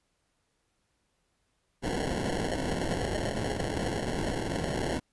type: noise with sample-and-hold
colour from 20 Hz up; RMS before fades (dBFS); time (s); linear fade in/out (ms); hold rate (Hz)
white; -31; 1.82-5; 20; 1225
effects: pink hiss -75 dBFS RMS until 5.12 s + resampled to 24000 Hz